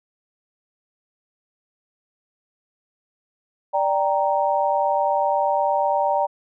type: chord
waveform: sine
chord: G minor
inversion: second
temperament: equal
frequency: 587.3 / 784 / 932.3 Hz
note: D5 / G5 / Bb5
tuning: 0 / 0 / 0 cents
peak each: -22 dBFS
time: 3.73-6.27 s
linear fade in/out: 20 ms
effects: none